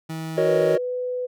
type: tone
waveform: 30% pulse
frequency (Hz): 160.6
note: E3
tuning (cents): -45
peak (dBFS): -26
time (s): 0.09-0.76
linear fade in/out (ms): 10
type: chord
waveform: triangle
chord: D# minor seventh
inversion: first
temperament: equal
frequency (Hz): 370 / 466.2 / 554.4 / 622.3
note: F#4 / A#4 / C#5 / D#5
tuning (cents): 0 / 0 / 0 / 0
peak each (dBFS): -21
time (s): 0.37-0.78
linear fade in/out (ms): 10
type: tone with pitch glide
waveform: sine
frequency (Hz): 493.9 to 499.1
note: B4 to B4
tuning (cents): 0 to +18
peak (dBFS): -24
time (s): 0.46-1.27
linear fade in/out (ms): 20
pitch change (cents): +18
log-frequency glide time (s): 0.69-0.93
effects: none